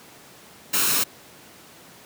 white noise with comb filter, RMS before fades -21 dBFS, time 0.73-1.04 s, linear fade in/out 10 ms, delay 0.74 ms, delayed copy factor +0.5, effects pink hiss -47 dBFS RMS until 2.05 s + high-pass 150 Hz 12 dB/octave

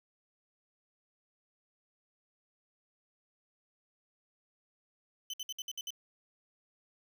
30% pulse tone bursts, 3041 Hz, F#7, 47 cents sharp, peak -34 dBFS, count 7, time 5.3-5.905 s, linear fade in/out 2 ms, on 35 ms, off 60 ms, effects none

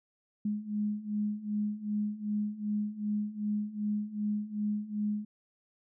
sine beating tone pair, 207.7 / 210.3 Hz, G#3 / G#3, 0 / +22 cents, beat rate 2.6 Hz, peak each -35 / -32 dBFS, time 0.45-5.25 s, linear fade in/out 5 ms, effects none

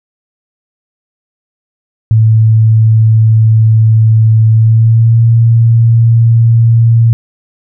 sine tone with pitch glide, 110.8 to 115.17 Hz, A2 to A#2, +13 to -20 cents, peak -3 dBFS, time 2.11-7.13 s, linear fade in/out 0 ms, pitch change +67 cents, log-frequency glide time 4.5-5.21 s, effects none

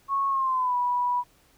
sine tone with pitch glide, 1100 to 980 Hz, C#6 to B5, -14 to -14 cents, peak -22 dBFS, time 0.08-1.24 s, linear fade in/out 50 ms, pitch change -200 cents, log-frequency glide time 0.29-0.76 s, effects pink hiss -61 dBFS RMS until 1.57 s

